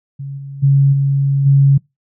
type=tone with level steps; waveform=sine; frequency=138.59 Hz; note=C#3; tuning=in tune; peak=-23 / -26 / -7 / -11 / -6 dBFS; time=0.19-1.78 s; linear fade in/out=10 ms; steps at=0.37 / 0.62 / 0.92 / 1.45 s; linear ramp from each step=20 ms; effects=noise-tail reverb RT60 0.2 s tail -25 dB re dry